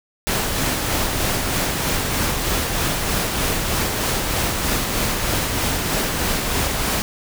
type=noise with tremolo; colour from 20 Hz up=pink; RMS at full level=-20 dBFS; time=0.27-7.02 s; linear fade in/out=0 ms; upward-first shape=sine; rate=3.2 Hz; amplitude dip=30%; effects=none